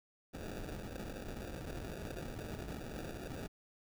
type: noise with sample-and-hold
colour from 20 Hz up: pink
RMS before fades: -44 dBFS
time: 0.33-3.48 s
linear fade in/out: 20 ms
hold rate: 1050 Hz
effects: none